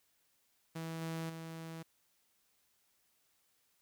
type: tone with level steps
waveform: sawtooth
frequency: 163.1 Hz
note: E3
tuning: 18 cents flat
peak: -36 / -34 / -40 dBFS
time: 0.75-1.83 s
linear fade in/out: 10 ms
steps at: 1.01 / 1.29 s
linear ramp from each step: 10 ms
effects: white hiss -75 dBFS RMS until 3.81 s